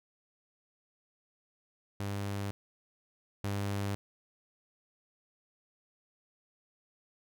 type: tone pair in turn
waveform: sawtooth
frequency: 100.3 / 100.3 Hz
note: G2 / G2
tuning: +40 / +40 cents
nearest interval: unison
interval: 0 cents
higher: neither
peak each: -30 / -28 dBFS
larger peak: second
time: 2-2.51 / 3.44-3.95 s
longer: neither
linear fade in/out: 0 ms
effects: none